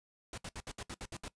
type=noise bursts; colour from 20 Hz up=pink; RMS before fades=-43 dBFS; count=9; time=0.33-1.281 s; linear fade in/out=2 ms; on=47 ms; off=66 ms; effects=noise-tail reverb RT60 0.1 s tail -19 dB re dry + resampled to 22050 Hz